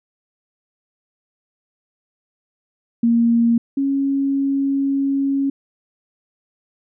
sine tone pair in turn, 233.1 / 275.4 Hz, A#3 / C#4, 0 / -11 cents, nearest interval minor third, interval 289 cents, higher second, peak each -12 / -16 dBFS, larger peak first, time 3.03-3.58 / 3.77-5.5 s, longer second, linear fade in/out 5 ms, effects none

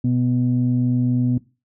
sine tone pair together, 123.95 / 247.9 Hz, B2 / B3, +7 / +7 cents, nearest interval octave, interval 1200 cents, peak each -18 dBFS, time 0.04-1.38 s, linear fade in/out 5 ms, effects noise-tail reverb RT60 0.3 s tail -20 dB re dry + tanh soft clip ceiling -10 dBFS

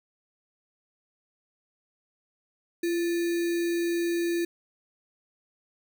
sine tone with sample-and-hold, 341.2 Hz, F4, 40 cents flat, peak -24 dBFS, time 2.83-4.45 s, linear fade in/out 5 ms, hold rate 2100 Hz, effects none

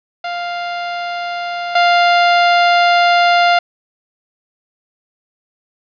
sawtooth tone pair in turn, 698.5 / 698.5 Hz, F5 / F5, 0 / 0 cents, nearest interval unison, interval 0 cents, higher neither, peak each -16 / -5 dBFS, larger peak second, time 0.24-1.75 / 1.75-3.59 s, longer second, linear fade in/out 5 ms, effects resampled to 11025 Hz + 7-bit

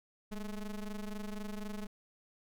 square ring-modulated tone, 107.2 Hz, A2, 45 cents flat, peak -36 dBFS, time 0.31-1.87 s, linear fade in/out 10 ms, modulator 95.2 Hz, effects none

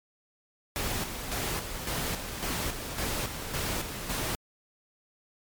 pink noise with tremolo, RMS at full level -31 dBFS, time 0.76-4.35 s, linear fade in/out 0 ms, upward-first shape square, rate 1.8 Hz, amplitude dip 50%, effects MP3 96 kbps

